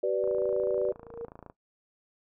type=chord; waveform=sine; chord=G major; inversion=none; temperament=equal with one note detuned; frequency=383.3 / 493.9 / 587.3 Hz; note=G4 / B4 / D5; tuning=-39 / 0 / 0 cents; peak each=-29 dBFS; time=0.03-0.92 s; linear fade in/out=5 ms
type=click train; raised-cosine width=1 ms; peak=-31 dBFS; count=36; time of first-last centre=0.24-1.499 s; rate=27.8 Hz
type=tone with exponential growth; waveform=sine; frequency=466.2 Hz; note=A#4; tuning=in tune; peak=-31 dBFS; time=0.84-1.25 s; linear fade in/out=1 ms; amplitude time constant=87 ms
effects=noise-tail reverb RT60 0.1 s tail -17 dB re dry